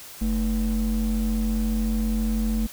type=ring-modulated tone; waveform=triangle; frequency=133.8 Hz; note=C3; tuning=39 cents sharp; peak=-16 dBFS; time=0.21-2.67 s; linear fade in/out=10 ms; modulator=86.8 Hz; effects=white hiss -42 dBFS RMS until 2.72 s